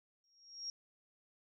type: tone with exponential growth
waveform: sine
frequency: 5588 Hz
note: F8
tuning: in tune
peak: -37 dBFS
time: 0.24-0.7 s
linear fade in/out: 1 ms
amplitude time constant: 100 ms
effects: none